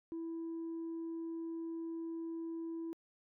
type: tone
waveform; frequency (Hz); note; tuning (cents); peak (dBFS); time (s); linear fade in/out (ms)
sine; 330; E4; +2; -37; 0.12-2.93; 0
effects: tanh soft clip ceiling -37 dBFS